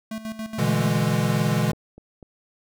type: tone with tremolo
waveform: square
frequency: 220 Hz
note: A3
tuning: in tune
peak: -29 dBFS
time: 0.11-0.96 s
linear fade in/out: 5 ms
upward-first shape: square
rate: 7.1 Hz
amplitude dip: 70%
type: chord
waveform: square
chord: E dominant seventh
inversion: second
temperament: equal with one note detuned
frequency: 120.51 / 146.83 / 164.81 / 207.7 Hz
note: B2 / D3 / E3 / G#3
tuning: -42 / 0 / 0 / 0 cents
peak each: -26 dBFS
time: 0.58-1.72 s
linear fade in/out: 10 ms
type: click train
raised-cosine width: 2 ms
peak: -30 dBFS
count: 6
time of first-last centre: 0.99-2.228 s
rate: 4.04 Hz
effects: none